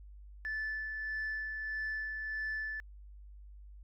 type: tone with tremolo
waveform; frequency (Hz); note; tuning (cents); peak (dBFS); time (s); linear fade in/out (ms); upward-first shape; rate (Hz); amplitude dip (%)
sine; 1747; A6; -13; -32; 0.45-2.8; 0; sine; 1.6; 40
effects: tanh soft clip ceiling -32 dBFS + added 50 Hz sine -49 dBFS peak until 3.83 s